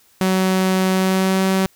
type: tone with pitch glide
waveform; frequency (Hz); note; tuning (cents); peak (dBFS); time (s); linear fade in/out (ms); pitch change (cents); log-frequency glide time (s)
sawtooth; 187.7 to 190.43; F#3 to G3; +25 to -50; -11; 0.21-1.66; 0; +25; 0.9-1.44
effects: white hiss -55 dBFS RMS until 1.75 s